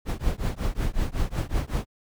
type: noise with tremolo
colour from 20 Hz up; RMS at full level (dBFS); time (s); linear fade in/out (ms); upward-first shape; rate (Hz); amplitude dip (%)
brown; -22; 0.05-1.86; 50; triangle; 5.4; 100
effects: none